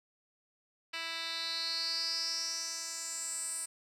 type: tone with band-pass filter sweep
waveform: 10% pulse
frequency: 329.7 Hz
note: E4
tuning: in tune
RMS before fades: -37 dBFS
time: 0.93-3.66 s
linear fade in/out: 10 ms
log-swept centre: 3200 to 8800 Hz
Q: 6.8
effects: none